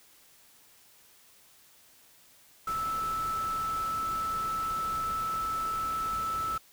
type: tone in noise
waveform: sine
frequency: 1314 Hz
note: E6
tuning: 6 cents flat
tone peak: -29 dBFS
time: 2.67-6.58 s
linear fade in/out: 5 ms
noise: pink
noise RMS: -43 dBFS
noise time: 2.67-6.58 s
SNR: +11 dB
effects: white hiss -59 dBFS RMS until 6.72 s